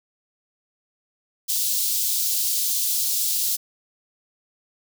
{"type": "high-pass noise", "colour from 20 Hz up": "white", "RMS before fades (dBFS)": -23, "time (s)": [1.48, 3.57], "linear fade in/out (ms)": 20, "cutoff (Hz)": 3800, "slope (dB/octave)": 24, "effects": []}